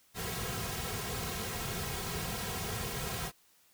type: noise with comb filter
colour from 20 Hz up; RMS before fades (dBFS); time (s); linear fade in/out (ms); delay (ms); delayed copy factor
pink; -37; 0.14-3.32; 50; 3.4; -0.95
effects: white hiss -66 dBFS RMS until 3.73 s